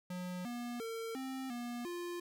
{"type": "tone with pitch steps", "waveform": "square", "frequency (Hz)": [180.5, 240.5, 453.8, 263.5, 240.3, 349.4], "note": ["F#3", "B3", "A#4", "C4", "B3", "F4"], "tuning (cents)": [-43, -46, -47, 12, -47, 1], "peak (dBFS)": -40, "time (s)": [0.1, 2.2], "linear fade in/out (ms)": 5, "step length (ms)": 350, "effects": []}